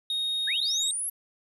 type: tone with pitch glide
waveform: triangle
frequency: 3729 to 3761 Hz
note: A#7 to A#7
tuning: 0 to +15 cents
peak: -25 dBFS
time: 0.1-0.91 s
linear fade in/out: 2 ms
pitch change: +15 cents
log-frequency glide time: 0.71-0.79 s
type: linear sweep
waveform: sine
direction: up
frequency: 1527 to 11520 Hz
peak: -28 dBFS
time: 0.47-1.1 s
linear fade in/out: 10 ms
effects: none